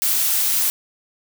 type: noise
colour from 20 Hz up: blue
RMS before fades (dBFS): -19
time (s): 0.02-0.7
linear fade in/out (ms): 0
effects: none